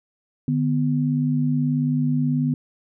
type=tone pair together; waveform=sine; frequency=150 / 248.5 Hz; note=D3 / B3; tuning=+37 / +11 cents; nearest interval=major sixth; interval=874 cents; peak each=-21 dBFS; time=0.48-2.54 s; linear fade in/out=2 ms; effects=none